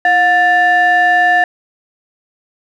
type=ring-modulated tone; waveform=triangle; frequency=523.3 Hz; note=C5; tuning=in tune; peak=-3 dBFS; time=0.05-1.44 s; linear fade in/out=2 ms; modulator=1240 Hz; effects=none

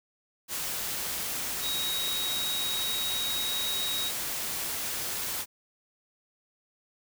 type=tone in noise; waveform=sine; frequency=3798 Hz; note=A#7; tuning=32 cents sharp; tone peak=-30 dBFS; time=1.61-4.12 s; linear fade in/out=50 ms; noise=white; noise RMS=-33 dBFS; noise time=0.48-5.46 s; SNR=0 dB; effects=none

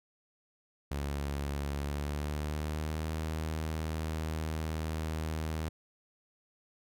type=tone with pitch glide; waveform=sawtooth; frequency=71.1 to 78.89 Hz; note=C#2 to D#2; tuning=+45 to +24 cents; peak=-29 dBFS; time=0.91-5.69 s; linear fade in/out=5 ms; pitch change=+179 cents; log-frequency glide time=1.74-3.09 s; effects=none

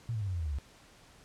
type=tone with pitch steps; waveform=sine; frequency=116.54 / 108.11 / 100.29 / 93.03 / 86.3 / 80.06 / 74.27 / 68.9 Hz; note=A#2 / A2 / G2 / F#2 / F2 / D#2 / D2 / C#2; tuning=0 / -30 / +40 / +10 / -20 / +50 / +20 / -10 cents; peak=-31 dBFS; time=0.09-0.586 s; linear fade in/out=0 ms; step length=62 ms; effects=pink hiss -58 dBFS RMS until 1.24 s + low-pass 9000 Hz 12 dB/octave

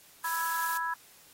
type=noise; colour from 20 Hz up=blue; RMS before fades=-37 dBFS; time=0.24-0.78 s; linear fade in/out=10 ms
type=chord; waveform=sine; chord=E major; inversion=second; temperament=equal; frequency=987.8 / 1318.5 / 1661.2 Hz; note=B5 / E6 / G#6; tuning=0 / 0 / 0 cents; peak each=-32 / -37 / -34 dBFS; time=0.24-0.94 s; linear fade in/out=5 ms
effects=white hiss -57 dBFS RMS until 1.33 s + AAC 48 kbps

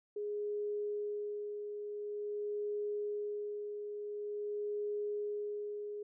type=tone with tremolo; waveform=sine; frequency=415.1 Hz; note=G#4; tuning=1 cent flat; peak=-34 dBFS; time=0.16-6.03 s; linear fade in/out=5 ms; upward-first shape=sine; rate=0.47 Hz; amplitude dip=45%; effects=none

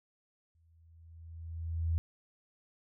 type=tone with exponential growth; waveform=sine; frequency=82.41 Hz; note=E2; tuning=in tune; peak=-26 dBFS; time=0.55-1.98 s; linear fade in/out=0 ms; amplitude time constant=310 ms; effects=none

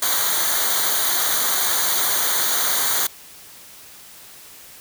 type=noise with comb filter; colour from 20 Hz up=white; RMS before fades=-20 dBFS; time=0.02-3.07 s; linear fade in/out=5 ms; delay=0.38 ms; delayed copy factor=-0.8; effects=white hiss -43 dBFS RMS until 4.8 s

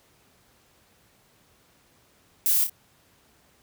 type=noise with echo; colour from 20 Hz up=violet; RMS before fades=-22 dBFS; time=2.46-2.64 s; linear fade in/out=0 ms; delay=28 ms; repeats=2; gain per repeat=-7 dB; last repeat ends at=2.696 s; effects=pink hiss -61 dBFS RMS until 3.62 s + high-pass 60 Hz 12 dB/octave

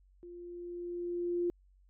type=tone with level ramp; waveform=sine; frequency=349.2 Hz; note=F4; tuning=in tune; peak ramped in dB=-46 to -28 dBFS; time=0.23-1.5 s; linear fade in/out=0 ms; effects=added 47 Hz sine -61 dBFS peak until 1.89 s

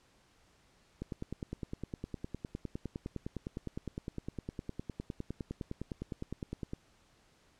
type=click train; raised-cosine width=3 ms; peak=-25 dBFS; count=57; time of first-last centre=1.02-6.734 s; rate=9.8 Hz; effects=pink hiss -67 dBFS RMS until 7.59 s + low-pass 8000 Hz 12 dB/octave

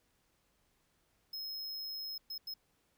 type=tone bursts at uneven times; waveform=square; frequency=5150 Hz; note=E8; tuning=41 cents flat; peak=-40 dBFS; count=3; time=1.33-2.18 / 2.3-2.38 / 2.47-2.54 s; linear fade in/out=5 ms; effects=pink hiss -75 dBFS RMS until 2.97 s

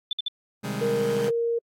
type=tone bursts; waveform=sine; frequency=3520 Hz; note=A7; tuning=in tune; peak=-24 dBFS; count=3; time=0.11-0.282 s; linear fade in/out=2 ms; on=20 ms; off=56 ms
type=chord; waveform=sawtooth; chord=Ab major seventh; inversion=first; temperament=just; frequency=129.78 / 155.74 / 194.67 / 207.7 Hz; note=C3 / Eb3 / G3 / Ab3; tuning=-14 / +2 / -12 / 0 cents; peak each=-30 / -32 / -29 / -28 dBFS; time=0.63-1.3 s; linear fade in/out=20 ms
type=tone; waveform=sine; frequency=466.2 Hz; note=A#4; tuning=in tune; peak=-22 dBFS; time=0.81-1.59 s; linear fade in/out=10 ms
effects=AAC 48 kbps

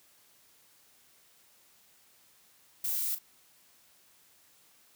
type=noise with echo; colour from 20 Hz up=violet; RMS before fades=-32 dBFS; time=2.84-3.15 s; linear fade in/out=5 ms; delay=37 ms; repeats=1; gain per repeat=-11 dB; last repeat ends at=3.187 s; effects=white hiss -63 dBFS RMS until 4.95 s + high-pass 60 Hz 12 dB/octave

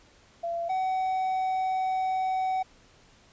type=tone pair in turn; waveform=sine / triangle; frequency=680 / 753 Hz; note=F5 / F#5; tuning=-46 / +30 cents; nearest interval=major second; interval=176 cents; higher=second; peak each=-28 / -23 dBFS; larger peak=second; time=0.43-0.69 / 0.69-2.63 s; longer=second; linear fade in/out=10 ms; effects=pink hiss -58 dBFS RMS until 3.32 s + resampled to 16000 Hz

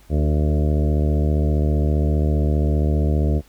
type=harmonic tone with a mistuned harmonic; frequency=75.1 Hz; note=D2; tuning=39 cents sharp; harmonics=1 / 2 / 3 / 4 / 5 / 6 / 7 / 8 / 9; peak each=-17 / -23 / -27 / -29 / -31 / -33 / -34 / -35 / -36 dBFS; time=0.09-3.42 s; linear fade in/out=50 ms; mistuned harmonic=5; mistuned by=+15 cents; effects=added 50 Hz sine -51 dBFS peak until 3.48 s + pink hiss -54 dBFS RMS until 3.48 s

